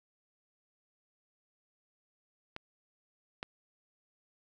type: clicks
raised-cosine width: 0.3 ms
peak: -24 / -21 dBFS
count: 2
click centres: 2.564 / 3.429 s
effects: none